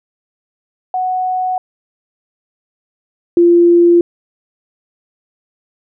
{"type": "tone pair in turn", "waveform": "sine", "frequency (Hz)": [740, 344.9], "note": ["F#5", "F4"], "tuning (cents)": [0, -22], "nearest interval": "octave + minor second", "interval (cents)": 1322, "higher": "first", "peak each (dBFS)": [-14, -5], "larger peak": "second", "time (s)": [[0.94, 1.58], [3.37, 4.01]], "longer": "neither", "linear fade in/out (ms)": 2, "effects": []}